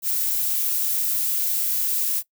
violet noise, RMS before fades -23 dBFS, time 0.02-2.23 s, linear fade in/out 50 ms, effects noise-tail reverb RT60 0.1 s tail -20 dB re dry

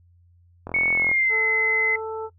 click train, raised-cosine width 1 ms, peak -19 dBFS, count 20, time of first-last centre 0.67-1.115 s, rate 42.7 Hz
sine tone with pitch glide, 2217 to 2045 Hz, C#7 to C7, 0 to -40 cents, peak -18 dBFS, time 0.74-1.96 s, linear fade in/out 5 ms, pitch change -140 cents, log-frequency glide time 0.93-1.34 s
harmonic tone, 441.3 Hz, A4, 5 cents sharp, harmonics 1 / 2 / 3, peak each -28 / -34 / -38 dBFS, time 1.29-2.3 s, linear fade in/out 50 ms
effects noise-tail reverb RT60 0.1 s tail -20 dB re dry + added 87 Hz sine -53 dBFS peak until 2.38 s

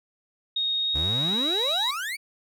sine tone with pitch glide, 3729 to 3856 Hz, A#7 to B7, 0 to -42 cents, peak -23 dBFS, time 0.56-1.91 s, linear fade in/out 5 ms, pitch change +58 cents, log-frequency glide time 0.81-1.51 s
35% pulse exponential sweep, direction up, 65.41 to 2349 Hz, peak -27 dBFS, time 0.94-2.17 s, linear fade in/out 20 ms
effects none

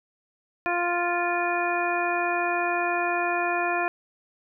harmonic tone, 349.2 Hz, F4, in tune, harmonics 1 / 2 / 3 / 4 / 5 / 7, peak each -30 / -27 / -31 / -32 / -31 / -31 dBFS, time 0.66-3.88 s, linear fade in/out 0 ms, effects none

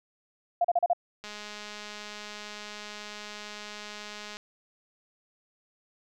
sine tone bursts, 698.5 Hz, F5, in tune, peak -20 dBFS, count 5, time 0.61-0.933 s, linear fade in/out 5 ms, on 35 ms, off 37 ms
click train, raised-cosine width 0.2 ms, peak -24 dBFS, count 655, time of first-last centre 1.24-4.369 s, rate 209 Hz
effects none

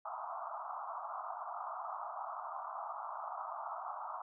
white band-pass noise, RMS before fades -43 dBFS, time 0.05-4.22 s, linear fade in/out 5 ms, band 650 to 1300 Hz, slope 96 dB/octave, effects none

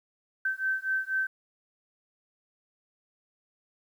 sine beating tone pair, 1544 / 1548.1 Hz, G6 / G6, -27 / -22 cents, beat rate 4.1 Hz, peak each -30 / -30 dBFS, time 0.45-1.27 s, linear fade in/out 5 ms, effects 10-bit

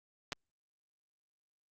clicks, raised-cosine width 0.2 ms, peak -18 / -22 dBFS, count 2, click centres 0.322 / 0.329 s, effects Opus 48 kbps

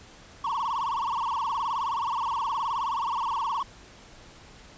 triangle tone with vibrato, 1013 Hz, B5, 44 cents sharp, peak -24 dBFS, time 0.44-3.63 s, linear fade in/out 5 ms, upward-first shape sine, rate 19 Hz, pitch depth 210 cents each way, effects pink hiss -50 dBFS RMS until 4.77 s + resampled to 16000 Hz

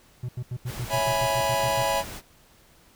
triangle tone bursts, 123.47 Hz, B2, in tune, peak -26 dBFS, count 12, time 0.23-1.828 s, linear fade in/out 5 ms, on 58 ms, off 82 ms
pink noise, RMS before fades -38 dBFS, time 0.65-2.22 s, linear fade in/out 50 ms
square chord, C# minor seventh, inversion none, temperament equal, 554.4 / 659.3 / 830.6 / 987.8 Hz, C#5 / E5 / G#5 / B5, 0 / 0 / 0 / 0 cents, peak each -29 dBFS, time 0.89-2.04 s, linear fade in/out 50 ms
effects pink hiss -57 dBFS RMS until 2.95 s

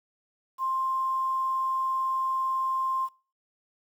sine tone with quantisation, 1053 Hz, C6, 11 cents sharp, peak -25 dBFS, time 0.58-3.09 s, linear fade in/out 50 ms, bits 9, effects noise-tail reverb RT60 0.5 s tail -25 dB re dry

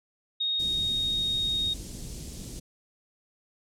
sine tone, 3729 Hz, A#7, in tune, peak -25 dBFS, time 0.4-1.74 s, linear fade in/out 10 ms
pink band-stop noise, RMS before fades -38 dBFS, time 0.59-2.6 s, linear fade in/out 10 ms, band 280 to 5900 Hz, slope 12 dB/octave
effects low-pass 9000 Hz 12 dB/octave

